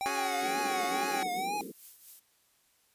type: tone with vibrato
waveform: square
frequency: 772 Hz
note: G5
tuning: 27 cents flat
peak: -32 dBFS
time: 0.01-1.61 s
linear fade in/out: 0 ms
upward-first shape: triangle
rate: 2.1 Hz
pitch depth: 150 cents each way
type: chord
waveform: 10% pulse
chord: C# suspended fourth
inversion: none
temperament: equal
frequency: 277.2 / 370 / 415.3 Hz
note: C#4 / F#4 / G#4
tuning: 0 / 0 / 0 cents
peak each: -29 dBFS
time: 0.06-1.23 s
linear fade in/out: 0 ms
type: band-pass noise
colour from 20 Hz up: white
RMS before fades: -43 dBFS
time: 0.41-1.72 s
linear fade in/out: 10 ms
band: 170 to 480 Hz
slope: 96 dB/octave
type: noise with tremolo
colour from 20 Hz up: violet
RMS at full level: -46 dBFS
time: 1.07-2.2 s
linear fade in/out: 10 ms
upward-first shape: triangle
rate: 4.1 Hz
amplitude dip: 70%
effects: white hiss -69 dBFS RMS until 2.94 s + resampled to 32000 Hz

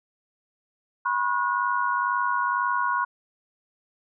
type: tone cluster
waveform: sine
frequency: 978 / 1080 / 1450 Hz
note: B5 / C#6 / F#6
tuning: -17 / -45 / -35 cents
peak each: -26 / -26 / -27 dBFS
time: 1.05-3.05 s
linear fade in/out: 10 ms
effects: none

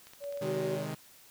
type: clicks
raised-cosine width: 0.2 ms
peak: -33 dBFS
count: 7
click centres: 0.07 / 0.135 / 0.24 / 0.325 / 0.374 / 0.427 / 0.547 s
type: tone with tremolo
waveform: sine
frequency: 569 Hz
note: C#5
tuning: 45 cents sharp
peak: -34 dBFS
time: 0.2-0.87 s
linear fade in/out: 50 ms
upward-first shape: triangle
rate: 14 Hz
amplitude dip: 25%
type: chord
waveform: sawtooth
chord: Ab major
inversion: first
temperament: equal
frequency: 130.81 / 155.56 / 207.7 Hz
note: C3 / Eb3 / Ab3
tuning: 0 / 0 / 0 cents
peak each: -37 / -34 / -37 dBFS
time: 0.41-0.95 s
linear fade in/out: 10 ms
type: tone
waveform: sine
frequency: 379.8 Hz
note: F#4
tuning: 45 cents sharp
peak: -32 dBFS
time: 0.42-0.79 s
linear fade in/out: 50 ms
effects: white hiss -57 dBFS RMS until 1.3 s

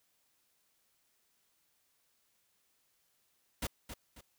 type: noise with echo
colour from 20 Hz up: pink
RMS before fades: -36 dBFS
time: 3.62-3.67 s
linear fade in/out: 5 ms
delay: 270 ms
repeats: 2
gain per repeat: -9 dB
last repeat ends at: 4.21 s
effects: white hiss -75 dBFS RMS until 4.38 s

